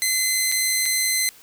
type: tone with dropouts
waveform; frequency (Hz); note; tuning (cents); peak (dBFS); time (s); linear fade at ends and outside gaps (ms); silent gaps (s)
10% pulse; 2051; C7; -35; -10; 0.02-1.29; 0; 0.516-0.522 / 0.856-0.86
effects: white hiss -49 dBFS RMS until 1.42 s